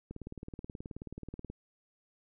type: click train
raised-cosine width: 3 ms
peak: -29 dBFS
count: 27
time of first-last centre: 0.11-1.5 s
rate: 18.7 Hz
effects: none